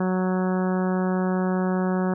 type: harmonic tone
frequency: 185 Hz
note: F#3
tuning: in tune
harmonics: 1 / 2 / 3 / 4 / 5 / 6 / 7 / 8 / 9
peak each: -22 / -28 / -32 / -34 / -36 / -38 / -39 / -40 / -41 dBFS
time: 0-2.14 s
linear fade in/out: 5 ms
effects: none